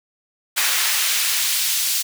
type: noise with high-pass filter sweep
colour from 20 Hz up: pink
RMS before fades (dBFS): -20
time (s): 0.56-2.03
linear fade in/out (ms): 20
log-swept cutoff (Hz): 1600 to 4100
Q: 0.76
effects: none